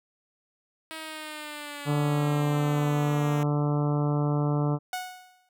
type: linear sweep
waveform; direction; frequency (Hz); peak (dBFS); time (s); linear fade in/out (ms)
5% pulse; down; 320.2 to 230; -25; 0.91-3.43; 0
type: harmonic tone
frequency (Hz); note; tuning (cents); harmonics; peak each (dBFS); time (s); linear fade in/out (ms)
146.83; D3; 0; 1 / 2 / 3 / 4 / 5 / 6 / 7 / 8 / 9; -24 / -30 / -34 / -36 / -38 / -40 / -41 / -42 / -43; 1.85-4.79; 50
type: tone with exponential decay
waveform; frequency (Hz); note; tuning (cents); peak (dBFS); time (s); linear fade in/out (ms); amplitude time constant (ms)
sawtooth; 735; F#5; -12; -24; 4.93-5.49; 2; 120
effects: none